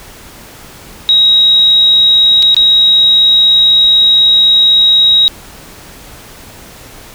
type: tone with dropouts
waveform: sine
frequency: 3809 Hz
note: A#7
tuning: 37 cents sharp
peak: -4 dBFS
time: 1.09-5.28 s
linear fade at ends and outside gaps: 0 ms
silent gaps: 2.424-2.427 / 2.545-2.566 s
effects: pink hiss -34 dBFS RMS until 7.14 s